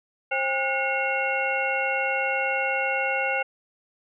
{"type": "tone cluster", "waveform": "sine", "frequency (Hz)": [533, 803, 1450, 2166, 2744], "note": ["C5", "G5", "F#6", "C#7", "F7"], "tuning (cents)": [32, 41, -35, -41, -31], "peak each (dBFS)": -29, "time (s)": [0.31, 3.43], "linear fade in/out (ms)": 10, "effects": []}